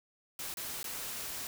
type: noise with dropouts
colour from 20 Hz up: white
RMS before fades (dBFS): -40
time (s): 0.39-1.47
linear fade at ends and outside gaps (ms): 1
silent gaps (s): 0.54-0.571 / 0.83-0.842
effects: none